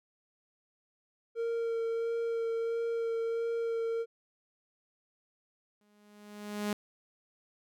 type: tone with vibrato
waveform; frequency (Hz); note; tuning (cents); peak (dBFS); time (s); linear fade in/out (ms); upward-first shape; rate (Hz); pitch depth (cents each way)
triangle; 460; A#4; -23; -28; 1.35-4.06; 50; sine; 1.5; 12
type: tone with exponential growth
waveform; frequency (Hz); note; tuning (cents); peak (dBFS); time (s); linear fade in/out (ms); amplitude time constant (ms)
sawtooth; 207.7; G#3; 0; -25; 5.81-6.73; 2; 200
effects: none